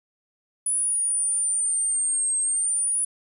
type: exponential two-way sweep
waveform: sine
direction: down then up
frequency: 9900 to 8360 to 9900 Hz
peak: -20 dBFS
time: 0.66-3.05 s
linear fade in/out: 5 ms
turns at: 2.38 s
effects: tanh soft clip ceiling -17 dBFS